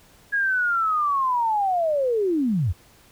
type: linear sweep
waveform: sine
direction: down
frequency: 1661.2 to 71 Hz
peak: -19 dBFS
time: 0.32-2.73 s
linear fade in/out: 20 ms
effects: pink hiss -54 dBFS RMS until 3.11 s